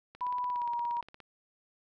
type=click train; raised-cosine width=0.3 ms; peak=-33 dBFS; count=19; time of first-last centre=0.15-1.203 s; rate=17.1 Hz
type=tone with pitch glide; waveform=sine; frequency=987.8 to 951.4 Hz; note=B5 to A#5; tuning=0 to +35 cents; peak=-30 dBFS; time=0.21-1.01 s; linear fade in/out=5 ms; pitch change=-65 cents; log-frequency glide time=0.5-0.68 s
effects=none